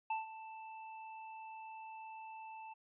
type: tone with ADSR envelope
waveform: square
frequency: 883 Hz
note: A5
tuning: 6 cents sharp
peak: -34 dBFS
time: 0.1-2.74 s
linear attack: 5 ms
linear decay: 150 ms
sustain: -14 dB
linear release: 14 ms
effects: resampled to 8000 Hz